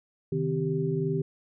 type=tone cluster; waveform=sine; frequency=134.3 / 157 / 257.2 / 390.6 Hz; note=C3 / D#3 / C4 / G4; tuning=+46 / +16 / -30 / -6 cents; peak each=-34 / -28 / -35 / -29 dBFS; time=0.32-1.22 s; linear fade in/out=5 ms; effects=none